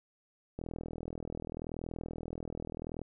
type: click train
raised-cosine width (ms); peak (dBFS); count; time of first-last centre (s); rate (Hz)
2; -26; 100; 0.59-3.016; 40.8
effects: none